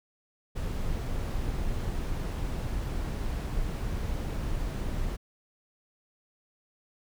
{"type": "noise", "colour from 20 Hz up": "brown", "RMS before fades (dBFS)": -31, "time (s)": [0.55, 5.17], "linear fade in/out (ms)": 20, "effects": []}